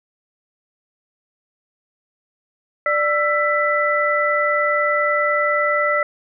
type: tone cluster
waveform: sine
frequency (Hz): 591 / 1335 / 1986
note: D5 / E6 / B6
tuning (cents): +11 / +22 / +9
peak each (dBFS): -20 / -20 / -20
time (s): 2.86-6.03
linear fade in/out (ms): 2
effects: none